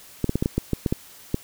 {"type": "clicks", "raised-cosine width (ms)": 3, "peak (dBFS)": -8, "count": 10, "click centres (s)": [0.243, 0.294, 0.356, 0.425, 0.459, 0.58, 0.733, 0.862, 0.925, 1.344], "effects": ["white hiss -47 dBFS RMS until 1.43 s"]}